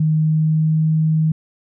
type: tone with pitch glide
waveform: sine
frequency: 156 to 157.63 Hz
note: D#3 to D#3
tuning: +5 to +23 cents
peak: -13 dBFS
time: 0-1.32 s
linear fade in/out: 5 ms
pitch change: +18 cents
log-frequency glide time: 0.16-0.88 s
effects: none